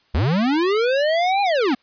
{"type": "linear two-way sweep", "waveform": "square", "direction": "up then down", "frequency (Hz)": [60, 819, 228.6], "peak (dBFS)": -17, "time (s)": [0.14, 1.75], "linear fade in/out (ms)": 10, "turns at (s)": 1.42, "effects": ["white hiss -60 dBFS RMS until 1.82 s", "resampled to 11025 Hz"]}